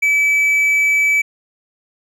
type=tone; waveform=triangle; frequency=2300 Hz; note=D7; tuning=37 cents flat; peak=-10 dBFS; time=0.02-1.22 s; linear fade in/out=10 ms; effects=none